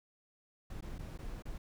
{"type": "noise with dropouts", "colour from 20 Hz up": "brown", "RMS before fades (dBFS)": -43, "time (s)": [0.7, 1.58], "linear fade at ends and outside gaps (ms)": 5, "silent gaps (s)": [[0.809, 0.823], [0.983, 0.99], [1.177, 1.188], [1.423, 1.454]], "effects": []}